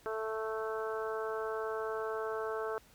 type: harmonic tone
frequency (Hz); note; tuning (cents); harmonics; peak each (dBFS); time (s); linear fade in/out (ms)
220; A3; 0; 2 / 3 / 4 / 5 / 6 / 7; -36 / -42 / -45 / -44 / -43 / -46; 0.06-2.78; 0
effects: pink hiss -62 dBFS RMS until 2.94 s